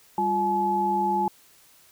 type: tone cluster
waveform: sine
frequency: 197.1 / 350.9 / 854 Hz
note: G3 / F4 / G#5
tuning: +10 / +8 / +48 cents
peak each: -30 / -30 / -22 dBFS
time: 0.18-1.28 s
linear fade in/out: 2 ms
effects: white hiss -56 dBFS RMS until 1.91 s